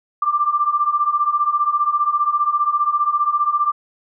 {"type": "beating tone pair", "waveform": "sine", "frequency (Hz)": [1172, 1187], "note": ["D6", "D6"], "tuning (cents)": [-4, 18], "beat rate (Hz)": 15, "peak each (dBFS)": [-20, -17], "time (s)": [0.22, 3.72], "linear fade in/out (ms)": 5, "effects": []}